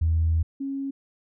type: tone pair in turn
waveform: sine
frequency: 81.3 / 274 Hz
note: E2 / C#4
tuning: -23 / -20 cents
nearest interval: octave + major sixth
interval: 2103 cents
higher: second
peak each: -18 / -27 dBFS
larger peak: first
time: 0.01-0.43 / 0.6-0.91 s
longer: first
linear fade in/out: 10 ms
effects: tanh soft clip ceiling -14 dBFS